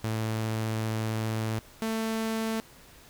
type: tone pair in turn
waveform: sawtooth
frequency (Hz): 110.6 / 222.7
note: A2 / A3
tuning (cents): +9 / +21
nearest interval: octave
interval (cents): 1212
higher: second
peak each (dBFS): -24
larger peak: neither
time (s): 0.04-1.59 / 1.82-2.6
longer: first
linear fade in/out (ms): 0
effects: pink hiss -53 dBFS RMS until 3.09 s